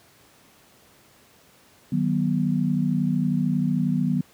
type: tone cluster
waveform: sine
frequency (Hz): 155 / 187.9 / 244.3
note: D#3 / F#3 / B3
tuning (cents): -6 / +27 / -19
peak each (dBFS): -24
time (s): 1.92-4.21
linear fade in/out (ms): 5
effects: pink hiss -55 dBFS RMS until 4.33 s + high-pass 100 Hz 12 dB/octave